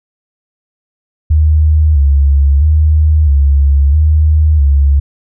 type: tone with vibrato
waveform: sine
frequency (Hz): 73.42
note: D2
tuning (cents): 0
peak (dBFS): -5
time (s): 1.3-5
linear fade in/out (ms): 10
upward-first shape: square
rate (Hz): 0.76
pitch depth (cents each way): 83
effects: none